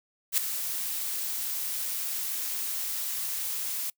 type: noise with ADSR envelope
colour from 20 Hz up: blue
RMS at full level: -22 dBFS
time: 0.32-3.9 s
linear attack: 56 ms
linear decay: 6 ms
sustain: -10 dB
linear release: 4 ms
effects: noise-tail reverb RT60 0.1 s tail -25 dB re dry